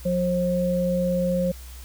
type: tone pair together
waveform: sine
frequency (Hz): 178.9 / 534.1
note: F3 / C5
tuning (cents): +42 / +36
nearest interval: octave + perfect fifth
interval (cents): 1894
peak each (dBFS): -23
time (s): 0.05-1.52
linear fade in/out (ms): 10
effects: added 62 Hz sine -38 dBFS peak until 1.84 s + white hiss -47 dBFS RMS until 1.84 s